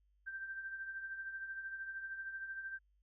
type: tone with tremolo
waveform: sine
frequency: 1568 Hz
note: G6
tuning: in tune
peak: -39 dBFS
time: 0.26-2.79 s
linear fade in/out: 20 ms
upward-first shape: triangle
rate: 13 Hz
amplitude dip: 60%
effects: added 50 Hz sine -70 dBFS peak until 3.02 s